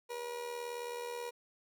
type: tone with amplitude modulation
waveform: 30% pulse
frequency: 480.3 Hz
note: B4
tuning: 48 cents flat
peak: -34 dBFS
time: 0.09-1.31 s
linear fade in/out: 20 ms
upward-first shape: sine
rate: 78.5 Hz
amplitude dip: 55%
effects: none